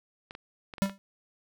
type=clicks; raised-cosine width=0.3 ms; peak=-25 dBFS; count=6; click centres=0.309 / 0.351 / 0.738 / 0.782 / 0.858 / 0.896 s
type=tone with exponential decay; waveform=square; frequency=196 Hz; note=G3; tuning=in tune; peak=-20 dBFS; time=0.82-0.98 s; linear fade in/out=0 ms; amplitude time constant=34 ms
effects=none